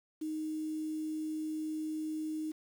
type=tone with quantisation; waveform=sine; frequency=311.1 Hz; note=D#4; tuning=in tune; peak=-34 dBFS; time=0.21-2.52 s; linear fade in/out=10 ms; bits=9; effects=none